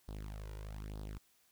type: tone with flanger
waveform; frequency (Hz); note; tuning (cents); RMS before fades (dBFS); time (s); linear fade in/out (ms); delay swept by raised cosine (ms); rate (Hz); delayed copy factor
sawtooth; 51.91; G#1; 0; -45; 0.08-1.18; 0; 0.21 to 2.11; 1.1; +0.8
effects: white hiss -71 dBFS RMS until 1.51 s

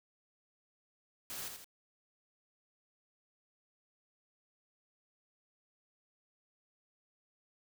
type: noise with echo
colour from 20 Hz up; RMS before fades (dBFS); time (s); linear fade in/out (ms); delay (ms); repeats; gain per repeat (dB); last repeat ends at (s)
white; -43; 1.3-1.48; 0; 82; 2; -5; 1.644
effects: none

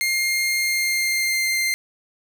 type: tone with pitch glide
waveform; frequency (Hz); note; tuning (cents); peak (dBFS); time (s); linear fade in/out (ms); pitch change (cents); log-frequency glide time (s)
sawtooth; 2121 to 2095; C7 to C7; +23 to +2; -16; 0.01-1.74; 0; -21; 0.58-1.6
effects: none

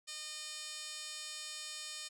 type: tone with band-pass filter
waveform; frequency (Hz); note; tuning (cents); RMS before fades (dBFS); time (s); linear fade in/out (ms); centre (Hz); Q
10% pulse; 610; D#5; -34; -45; 0.07-2.09; 20; 6100; 9
effects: none

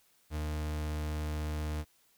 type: tone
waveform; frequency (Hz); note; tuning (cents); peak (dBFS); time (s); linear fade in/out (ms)
40% pulse; 76.2; D#2; -36; -32; 0.3-1.85; 50
effects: white hiss -68 dBFS RMS until 2.17 s

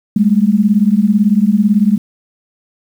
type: beating tone pair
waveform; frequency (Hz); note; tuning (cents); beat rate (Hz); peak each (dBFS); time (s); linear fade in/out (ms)
sine; 198.6 / 216.6; G3 / A3; +23 / -27; 18; -11; 0.16-1.98; 5
effects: 7-bit

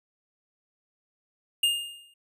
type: tone with exponential decay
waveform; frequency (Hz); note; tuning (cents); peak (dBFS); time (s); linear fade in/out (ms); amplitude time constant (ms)
square; 2825; F7; +19; -19; 1.63-2.14; 5; 110
effects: resampled to 32000 Hz

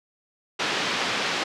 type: band-pass noise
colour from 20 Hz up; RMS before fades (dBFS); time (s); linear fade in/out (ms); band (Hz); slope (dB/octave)
white; -26; 0.59-1.44; 10; 180 to 3800; 12
effects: low-pass 6000 Hz 12 dB/octave

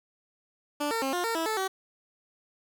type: tone with pitch steps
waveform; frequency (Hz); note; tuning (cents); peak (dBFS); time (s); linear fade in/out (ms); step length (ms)
15% pulse; 293.1 / 454.6 / 268.5 / 354.8 / 457.1 / 327 / 437.4 / 381; D4 / A#4 / C4 / F4 / A#4 / E4 / A4 / G4; -3 / -43 / +45 / +27 / -34 / -14 / -10 / -49; -21; 0.8-1.68; 10; 110
effects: none

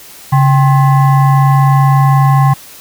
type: tone with frequency modulation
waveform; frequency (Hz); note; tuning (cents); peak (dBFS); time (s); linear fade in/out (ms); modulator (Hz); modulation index
sine; 138.59; C#3; 0; -5; 0.32-2.54; 10; 924; 0.68
effects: white hiss -35 dBFS RMS until 2.8 s

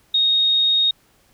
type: tone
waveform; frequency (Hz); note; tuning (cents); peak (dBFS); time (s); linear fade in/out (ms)
sine; 3729; A#7; 0; -14; 0.14-0.91; 5
effects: pink hiss -58 dBFS RMS until 1.33 s

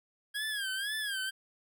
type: tone with vibrato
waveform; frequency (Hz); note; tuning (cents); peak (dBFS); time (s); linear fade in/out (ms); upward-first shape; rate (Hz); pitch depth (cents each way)
25% pulse; 1634; G#6; -29; -29; 0.34-1.31; 20; sine; 2; 120
effects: none

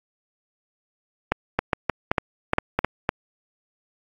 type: clicks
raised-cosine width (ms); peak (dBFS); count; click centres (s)
0.5; -4; 11; 1.32 / 1.59 / 1.732 / 1.897 / 2.115 / 2.182 / 2.534 / 2.584 / 2.79 / 2.846 / 3.091
effects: AAC 48 kbps

